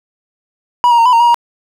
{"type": "tone with pitch steps", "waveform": "triangle", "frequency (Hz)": [971, 944, 921, 997, 924, 953, 946], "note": ["B5", "A#5", "A#5", "B5", "A#5", "A#5", "A#5"], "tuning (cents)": [-30, 22, -21, 16, -16, 38, 25], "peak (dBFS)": -4, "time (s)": [0.84, 1.344], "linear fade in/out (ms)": 0, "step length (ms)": 72, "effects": []}